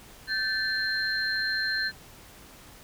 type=tone cluster; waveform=sine; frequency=1548 / 1752 / 4169 Hz; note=G6 / A6 / C8; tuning=-22 / -8 / -7 cents; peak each=-30 dBFS; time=0.27-1.92 s; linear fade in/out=50 ms; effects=pink hiss -50 dBFS RMS until 2.83 s